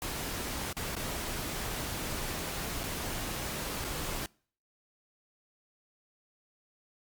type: noise with dropouts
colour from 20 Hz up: pink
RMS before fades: -36 dBFS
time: 0.02-4.26 s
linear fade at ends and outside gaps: 1 ms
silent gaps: 0.728-0.767 / 0.953-0.965 / 2.834-2.838 / 3.843-3.847 s
effects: noise-tail reverb RT60 0.5 s tail -26 dB re dry + Opus 48 kbps